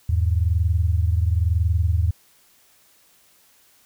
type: tone pair together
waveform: sine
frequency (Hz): 80.7 / 101.68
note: E2 / G#2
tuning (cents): -36 / -36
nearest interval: major third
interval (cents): 400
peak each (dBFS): -18 / -22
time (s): 0.09-2.11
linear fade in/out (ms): 5
effects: white hiss -57 dBFS RMS until 3.85 s